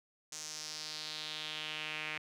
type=tone with band-pass filter sweep; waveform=sawtooth; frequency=154 Hz; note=D#3; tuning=17 cents flat; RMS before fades=-42 dBFS; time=0.32-2.18 s; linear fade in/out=5 ms; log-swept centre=6500 to 2300 Hz; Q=3.1; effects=none